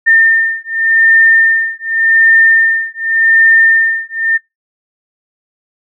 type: beating tone pair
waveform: sine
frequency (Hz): 1808 / 1808.87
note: A6 / A6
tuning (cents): +47 / +47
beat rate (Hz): 0.87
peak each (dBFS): -10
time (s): 0.06-4.38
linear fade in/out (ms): 20
effects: noise-tail reverb RT60 0.2 s tail -26 dB re dry